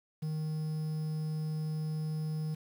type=tone with quantisation; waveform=triangle; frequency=155.56 Hz; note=D#3; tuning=in tune; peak=-30 dBFS; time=0.22-2.55 s; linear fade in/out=10 ms; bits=9; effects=none